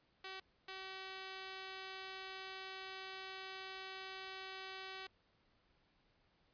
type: tone bursts at uneven times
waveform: 5% pulse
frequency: 380.7 Hz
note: F#4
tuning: 49 cents sharp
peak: -35 dBFS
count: 2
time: 0.24-0.4 / 0.68-5.07 s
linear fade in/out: 5 ms
effects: pink hiss -75 dBFS RMS until 6.53 s + resampled to 11025 Hz